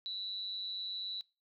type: tone with amplitude modulation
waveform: sine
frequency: 3944 Hz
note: B7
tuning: 3 cents flat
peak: -34 dBFS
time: 0.06-1.21 s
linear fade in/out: 0 ms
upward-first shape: sine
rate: 193 Hz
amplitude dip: 60%
effects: noise-tail reverb RT60 0.3 s tail -22 dB re dry